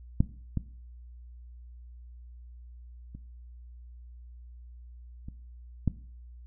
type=clicks; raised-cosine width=5 ms; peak=-9 / -16 / -30 / -28 / -12 dBFS; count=5; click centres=0.205 / 0.573 / 3.15 / 5.285 / 5.877 s; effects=noise-tail reverb RT60 0.5 s tail -18 dB re dry + added 60 Hz sine -45 dBFS peak until 6.46 s